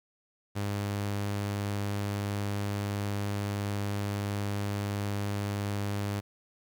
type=tone; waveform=sawtooth; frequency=101.5 Hz; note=G#2; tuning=39 cents flat; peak=-26 dBFS; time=0.55-6.21 s; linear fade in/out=20 ms; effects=10-bit